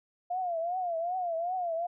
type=tone with vibrato; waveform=sine; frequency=698.5 Hz; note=F5; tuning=in tune; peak=-29 dBFS; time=0.3-1.87 s; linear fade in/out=10 ms; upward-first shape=triangle; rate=2.6 Hz; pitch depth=140 cents each way; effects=none